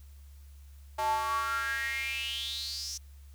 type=tone with high-pass filter sweep; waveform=square; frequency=125.1 Hz; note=B2; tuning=23 cents sharp; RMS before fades=-33 dBFS; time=0.98-2.98 s; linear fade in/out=10 ms; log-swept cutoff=770 to 5900 Hz; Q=8.2; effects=added 70 Hz sine -48 dBFS peak until 3.34 s + white hiss -65 dBFS RMS until 3.34 s